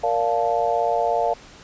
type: chord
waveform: sine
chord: Bb major seventh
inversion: none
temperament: just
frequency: 466.2 / 582.7 / 699.2 / 874.1 Hz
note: Bb4 / D5 / F5 / A5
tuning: 0 / -14 / +2 / -12 cents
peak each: -25 / -25 / -21 / -26 dBFS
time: 0.03-1.34 s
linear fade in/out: 10 ms
effects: pink hiss -45 dBFS RMS until 1.63 s + resampled to 16000 Hz